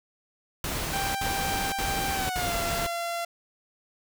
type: noise bursts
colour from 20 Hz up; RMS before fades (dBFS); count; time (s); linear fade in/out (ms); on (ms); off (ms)
pink; -31; 4; 0.64-2.866; 2; 510; 62
type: tone with pitch glide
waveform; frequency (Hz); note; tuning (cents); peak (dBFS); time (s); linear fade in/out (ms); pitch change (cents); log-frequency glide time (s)
sawtooth; 786 to 684.3; G5 to F5; +4 to -35; -25; 0.93-3.25; 5; -239; 2.13-2.55
effects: none